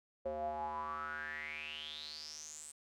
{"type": "tone with band-pass filter sweep", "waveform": "square", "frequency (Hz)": 76.4, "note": "D#2", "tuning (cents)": -31, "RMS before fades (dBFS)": -43, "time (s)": [0.25, 2.72], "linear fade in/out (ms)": 10, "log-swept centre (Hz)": [550, 8500], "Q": 9.7, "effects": []}